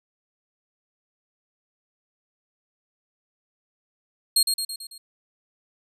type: tone with echo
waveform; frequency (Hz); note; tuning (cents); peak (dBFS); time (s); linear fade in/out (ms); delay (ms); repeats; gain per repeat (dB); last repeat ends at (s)
25% pulse; 4249; C8; +26; -11; 4.36-4.43; 5; 110; 5; -5; 4.98
effects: none